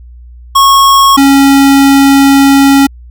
square tone pair in turn, 1097 / 275.8 Hz, C#6 / C#4, -18 / -9 cents, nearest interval 2 octaves, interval 2391 cents, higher first, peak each -3 dBFS, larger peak neither, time 0.55-1.17 / 1.17-2.87 s, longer second, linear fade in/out 10 ms, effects added 60 Hz sine -29 dBFS peak until 3.1 s

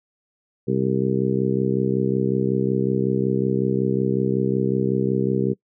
harmonic tone, 65.41 Hz, C2, in tune, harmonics 2 / 3 / 4 / 5 / 6 / 7, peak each -25 / -24 / -28 / -27 / -24 / -27 dBFS, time 0.67-5.54 s, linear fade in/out 20 ms, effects noise-tail reverb RT60 0.1 s tail -21 dB re dry

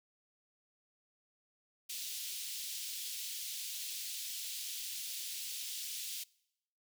pink high-pass noise, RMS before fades -42 dBFS, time 1.89-6.24 s, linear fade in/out 10 ms, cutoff 3100 Hz, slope 24 dB/octave, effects noise-tail reverb RT60 0.8 s tail -24 dB re dry

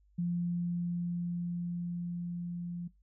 sine tone with level ramp, 173.8 Hz, F3, 8 cents flat, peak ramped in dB -29 to -36 dBFS, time 0.18-2.88 s, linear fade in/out 10 ms, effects noise-tail reverb RT60 0.2 s tail -21 dB re dry + added 50 Hz sine -63 dBFS peak until 3.02 s

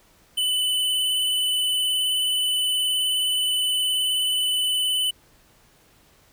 square tone with vibrato, 3003 Hz, F#7, 25 cents sharp, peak -21 dBFS, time 0.37-5.11 s, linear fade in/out 10 ms, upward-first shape sine, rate 19 Hz, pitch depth 21 cents each way, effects pink hiss -57 dBFS RMS until 6.32 s

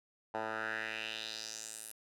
10% pulse tone with band-pass filter sweep, 110 Hz, A2, in tune, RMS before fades -41 dBFS, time 0.34-1.92 s, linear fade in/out 5 ms, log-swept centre 900 to 11000 Hz, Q 3, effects none

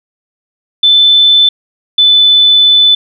sine tone pair in turn, 3520 / 3503 Hz, A7 / A7, 0 / -8 cents, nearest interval unison, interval 8 cents, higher first, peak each -3 dBFS, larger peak neither, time 0.83-1.49 / 1.98-2.95 s, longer second, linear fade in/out 5 ms, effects none

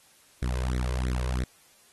sawtooth tone with flanger, 62.5 Hz, B1, 21 cents sharp, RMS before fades -28 dBFS, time 0.42-1.44 s, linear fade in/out 5 ms, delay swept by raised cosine 0.51 to 2.01 ms, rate 3 Hz, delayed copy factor +0.95, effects white hiss -59 dBFS RMS until 1.92 s + AAC 32 kbps

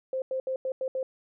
sine tone bursts at uneven times, 523.3 Hz, C5, in tune, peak -27 dBFS, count 6, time 0.13-0.22 / 0.31-0.4 / 0.47-0.56 / 0.65-0.72 / 0.81-0.88 / 0.95-1.03 s, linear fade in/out 2 ms, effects none

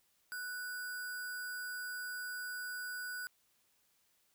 sine tone with sample-and-hold, 1480 Hz, F#6, in tune, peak -39 dBFS, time 0.32-3.27 s, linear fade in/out 0 ms, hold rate 6300 Hz, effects white hiss -74 dBFS RMS until 4.34 s

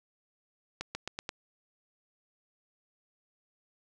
accelerating click train, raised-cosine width 0.2 ms, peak -18 dBFS, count 5, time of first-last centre 0.81-1.291 s, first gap 140 ms, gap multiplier 0.9, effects none

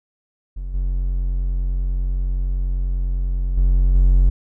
triangle tone with level steps, 45.14 Hz, F#1, 42 cents flat, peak -23 / -16 / -10 / -8 dBFS, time 0.56-4.3 s, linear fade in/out 10 ms, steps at 0.74 / 3.57 / 3.95 s, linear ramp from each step 5 ms, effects none

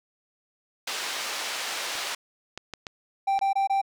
white band-pass noise, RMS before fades -32 dBFS, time 0.87-2.15 s, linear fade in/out 5 ms, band 500 to 4900 Hz, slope 12 dB/octave
clicks, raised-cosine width 0.2 ms, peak -18 dBFS, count 5, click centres 1.954 / 2.576 / 2.737 / 2.868 / 3.391 s
triangle tone bursts, 784 Hz, G5, in tune, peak -19 dBFS, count 4, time 3.27-3.816 s, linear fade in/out 10 ms, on 120 ms, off 22 ms
effects none

